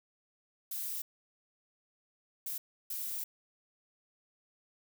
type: noise bursts at uneven times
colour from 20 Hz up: violet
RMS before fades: -38 dBFS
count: 3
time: 0.71-1.02 / 2.46-2.58 / 2.9-3.24 s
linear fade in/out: 5 ms
effects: none